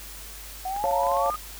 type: exponential sweep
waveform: sine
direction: up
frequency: 735 to 1251 Hz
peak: -27 dBFS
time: 0.65-1.36 s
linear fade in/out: 5 ms
type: clicks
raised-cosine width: 0.5 ms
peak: -25 dBFS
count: 10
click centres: 0.764 / 0.855 / 0.911 / 1.034 / 1.068 / 1.117 / 1.169 / 1.261 / 1.305 / 1.343 s
type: chord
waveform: sine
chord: Db augmented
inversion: none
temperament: equal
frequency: 554.4 / 698.5 / 880 Hz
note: Db5 / F5 / A5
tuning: 0 / 0 / 0 cents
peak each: -26 dBFS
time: 0.84-1.3 s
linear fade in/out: 0 ms
effects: added 50 Hz sine -43 dBFS peak until 1.59 s + white hiss -42 dBFS RMS until 1.59 s